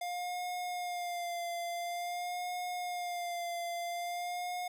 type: tone with vibrato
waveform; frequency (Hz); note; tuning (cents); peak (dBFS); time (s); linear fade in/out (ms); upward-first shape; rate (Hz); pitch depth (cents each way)
square; 704; F5; +14; -36; 0.01-4.68; 5; sine; 0.48; 36
effects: none